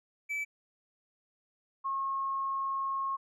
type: tone pair in turn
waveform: triangle / sine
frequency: 2307 / 1084.7 Hz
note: D7 / C#6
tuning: -31 / -38 cents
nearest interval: octave + minor second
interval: 1307 cents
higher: first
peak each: -30 / -30 dBFS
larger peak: neither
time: 0.29-0.45 / 1.84-3.17 s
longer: second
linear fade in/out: 20 ms
effects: none